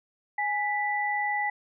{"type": "tone pair together", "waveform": "sine", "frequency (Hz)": [829.6, 1975.5], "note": ["G#5", "B6"], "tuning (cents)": [-2, 0], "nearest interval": "octave + minor third", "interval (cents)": 1502, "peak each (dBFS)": -28, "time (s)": [0.38, 1.5], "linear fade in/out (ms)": 5, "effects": []}